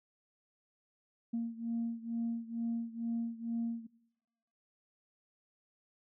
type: beating tone pair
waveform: sine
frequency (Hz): 230.8 / 233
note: A#3 / A#3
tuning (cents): -17 / -1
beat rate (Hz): 2.2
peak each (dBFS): -35 / -38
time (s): 1.33-3.87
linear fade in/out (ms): 10
effects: noise-tail reverb RT60 1.0 s tail -24 dB re dry + tanh soft clip ceiling -28 dBFS